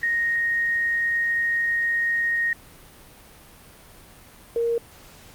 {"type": "tone pair in turn", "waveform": "sine", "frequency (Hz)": [1864.7, 466.2], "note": ["A#6", "A#4"], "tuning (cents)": [0, 0], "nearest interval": "2 octaves", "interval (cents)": 2400, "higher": "first", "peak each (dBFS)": -20, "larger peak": "neither", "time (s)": [[0.03, 2.53], [4.56, 4.78]], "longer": "first", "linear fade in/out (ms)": 2, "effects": ["pink hiss -48 dBFS RMS until 5.34 s", "Opus 48 kbps"]}